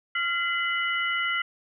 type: tone cluster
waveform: sine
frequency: 1383 / 2035 / 2952 Hz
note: F6 / C7 / F#7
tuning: -17 / -49 / -5 cents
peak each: -28 / -27 / -32 dBFS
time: 0.15-1.42 s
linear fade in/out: 5 ms
effects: none